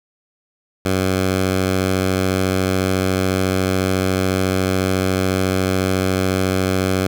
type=tone; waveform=10% pulse; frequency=94 Hz; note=F#2; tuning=28 cents sharp; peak=-8 dBFS; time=0.85-7.07 s; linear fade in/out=5 ms; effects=none